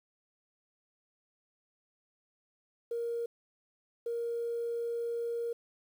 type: tone bursts at uneven times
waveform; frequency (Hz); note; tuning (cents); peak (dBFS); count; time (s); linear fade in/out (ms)
sine; 468.7; A#4; +9; -31; 2; 2.91-3.26 / 4.06-5.53; 5
effects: tanh soft clip ceiling -27 dBFS + 10-bit